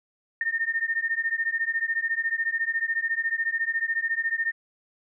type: beating tone pair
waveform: sine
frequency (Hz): 1816 / 1830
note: A#6 / A#6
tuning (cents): -46 / -32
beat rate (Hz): 14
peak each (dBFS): -27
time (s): 0.41-4.52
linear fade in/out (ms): 2
effects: none